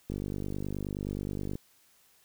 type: click train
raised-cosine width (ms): 3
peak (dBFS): -22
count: 73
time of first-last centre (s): 0.1-1.555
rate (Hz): 49.5
effects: white hiss -64 dBFS RMS until 2.24 s